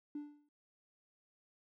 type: tone with exponential decay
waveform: triangle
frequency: 293.7 Hz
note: D4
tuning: in tune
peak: -34 dBFS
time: 0.15-0.49 s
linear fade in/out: 5 ms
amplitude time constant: 72 ms
effects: tanh soft clip ceiling -36 dBFS